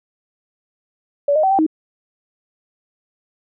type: tone with pitch steps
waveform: sine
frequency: 572 / 619 / 766 / 781 / 314.3 Hz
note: D5 / D#5 / G5 / G5 / D#4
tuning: -46 / -9 / -40 / -7 / +18 cents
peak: -12 dBFS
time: 1.28-1.665 s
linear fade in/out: 5 ms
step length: 77 ms
effects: none